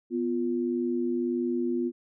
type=tone pair together; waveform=sine; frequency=247.6 / 349.2 Hz; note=B3 / F4; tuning=+5 / 0 cents; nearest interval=tritone; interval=595 cents; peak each=-28 dBFS; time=0.1-1.92 s; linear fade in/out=50 ms; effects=none